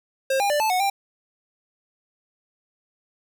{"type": "tone with pitch steps", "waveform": "square", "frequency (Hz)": [534, 806, 590, 873, 735, 792], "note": ["C5", "G5", "D5", "A5", "F#5", "G5"], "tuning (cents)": [35, 48, 8, -14, -12, 18], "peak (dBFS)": -20, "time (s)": [0.3, 0.9], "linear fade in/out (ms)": 5, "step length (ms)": 100, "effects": []}